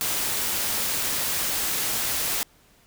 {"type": "noise", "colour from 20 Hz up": "white", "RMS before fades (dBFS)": -26, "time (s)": [0.01, 2.43], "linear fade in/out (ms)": 0, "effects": ["pink hiss -58 dBFS RMS until 2.86 s"]}